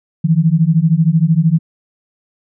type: beating tone pair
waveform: sine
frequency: 155.9 / 168.9 Hz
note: D#3 / E3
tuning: +4 / +42 cents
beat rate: 13 Hz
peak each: -12 dBFS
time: 0.24-1.59 s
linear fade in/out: 10 ms
effects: none